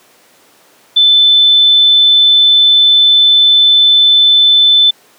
sine tone, 3520 Hz, A7, in tune, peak -4 dBFS, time 0.96-4.91 s, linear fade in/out 10 ms, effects pink hiss -46 dBFS RMS until 5.18 s + high-pass 300 Hz 12 dB/octave

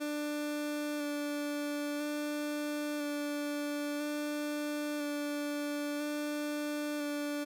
30% pulse tone with vibrato, 294 Hz, D4, 2 cents sharp, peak -31 dBFS, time 0-7.45 s, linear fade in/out 20 ms, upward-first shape square, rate 0.5 Hz, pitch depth 12 cents each way, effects none

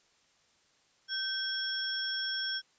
sine tone cluster, 1547 / 3313 / 5410 Hz, G6 / G#7 / E8, -23 / -5 / +44 cents, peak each -36 / -37 / -35 dBFS, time 1.08-2.62 s, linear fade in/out 50 ms, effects white hiss -68 dBFS RMS until 2.78 s + resampled to 16000 Hz

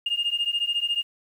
sine beating tone pair, 2824 / 2838 Hz, F7 / F7, +19 / +27 cents, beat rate 14 Hz, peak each -25 dBFS, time 0.06-1.03 s, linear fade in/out 5 ms, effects tanh soft clip ceiling -17 dBFS + 9-bit

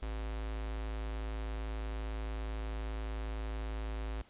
square tone with notch filter, 54.4 Hz, A1, 19 cents flat, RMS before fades -38 dBFS, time 0.02-4.22 s, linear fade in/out 5 ms, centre 130 Hz, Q 0.83, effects pink hiss -62 dBFS RMS until 4.29 s + resampled to 8000 Hz

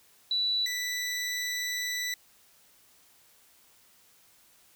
sine / 20% pulse tone pair in turn, 3951 / 1975.5 Hz, B7 / B6, 0 / 0 cents, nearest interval octave, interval 1200 cents, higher first, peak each -25 dBFS, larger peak neither, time 0.31-0.66 / 0.66-2.14 s, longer second, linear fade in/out 2 ms, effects white hiss -61 dBFS RMS until 4.75 s

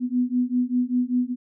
sine beating tone pair, 245.6 / 250.7 Hz, B3 / B3, -9 / +26 cents, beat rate 5.1 Hz, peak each -23 dBFS, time 0-1.36 s, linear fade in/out 50 ms, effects none

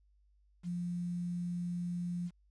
sine tone with quantisation, 175.3 Hz, F3, 7 cents sharp, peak -34 dBFS, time 0.63-2.31 s, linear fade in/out 50 ms, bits 10, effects added 50 Hz sine -65 dBFS peak until 2.5 s + resampled to 22050 Hz

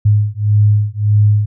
sine beating tone pair, 103.83 / 105.53 Hz, G#2 / G#2, 0 / +28 cents, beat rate 1.7 Hz, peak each -12 dBFS, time 0.05-1.46 s, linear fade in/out 10 ms, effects none

